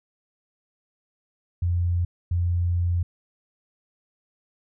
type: tone bursts at uneven times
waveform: sine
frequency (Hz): 87.31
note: F2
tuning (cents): 0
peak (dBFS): -20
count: 2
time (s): 1.62-2.05 / 2.31-3.03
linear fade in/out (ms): 5
effects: none